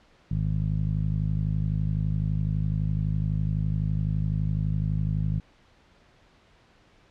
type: tone with low-pass filter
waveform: 15% pulse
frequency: 51.91 Hz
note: G#1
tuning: in tune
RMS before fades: -26 dBFS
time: 0.31-5.4 s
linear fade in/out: 5 ms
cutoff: 150 Hz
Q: 2.3
effects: pink hiss -59 dBFS RMS until 7.1 s + low-pass 4000 Hz 12 dB/octave